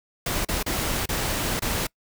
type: noise with dropouts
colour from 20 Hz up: pink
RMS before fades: -26 dBFS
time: 0.26-1.87 s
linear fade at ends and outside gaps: 5 ms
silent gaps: 0.45-0.486 / 0.629-0.662 / 1.058-1.089 / 1.595-1.62 s
effects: noise-tail reverb RT60 0.1 s tail -25 dB re dry